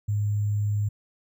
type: tone with sample-and-hold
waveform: sine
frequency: 103.8 Hz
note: G#2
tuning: in tune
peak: -22 dBFS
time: 0.08-0.89 s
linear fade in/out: 10 ms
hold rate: 7350 Hz
effects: none